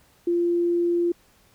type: tone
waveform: sine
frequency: 345.5 Hz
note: F4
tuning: 19 cents flat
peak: -19 dBFS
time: 0.27-1.12 s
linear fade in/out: 5 ms
effects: pink hiss -59 dBFS RMS until 1.54 s